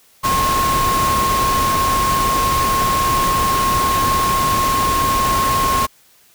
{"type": "tone in noise", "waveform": "sine", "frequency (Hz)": 1077, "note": "C6", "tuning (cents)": 50, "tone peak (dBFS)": -15, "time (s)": [0.23, 5.87], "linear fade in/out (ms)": 20, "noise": "pink", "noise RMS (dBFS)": -21, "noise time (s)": [0.23, 5.87], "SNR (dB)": 3, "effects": ["white hiss -52 dBFS RMS until 6.34 s"]}